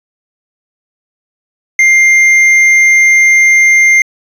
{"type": "tone with hard clipping", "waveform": "sine", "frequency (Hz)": 2100, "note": "C7", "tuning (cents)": 6, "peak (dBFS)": -5, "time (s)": [1.79, 4.02], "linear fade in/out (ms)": 2, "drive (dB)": 5, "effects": ["resampled to 32000 Hz"]}